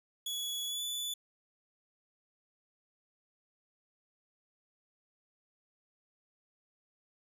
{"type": "tone with pitch glide", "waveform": "sawtooth", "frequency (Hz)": [3383, 3472], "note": ["G#7", "A7"], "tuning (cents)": [31, -24], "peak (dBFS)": -32, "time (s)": [0.26, 1.14], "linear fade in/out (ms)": 5, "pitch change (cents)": 45, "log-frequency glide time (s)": [0.67, 0.82], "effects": []}